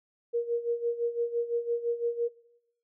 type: tone with tremolo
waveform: sine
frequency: 471.3 Hz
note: A#4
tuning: 19 cents sharp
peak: -24 dBFS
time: 0.33-2.29 s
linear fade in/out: 20 ms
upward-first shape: sine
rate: 5.9 Hz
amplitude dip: 75%
effects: noise-tail reverb RT60 0.9 s tail -22 dB re dry